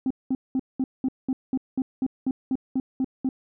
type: tone bursts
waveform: sine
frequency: 261.4 Hz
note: C4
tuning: 1 cent flat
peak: -19 dBFS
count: 14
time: 0.06-3.29 s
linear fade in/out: 2 ms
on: 45 ms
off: 200 ms
effects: tanh soft clip ceiling -19 dBFS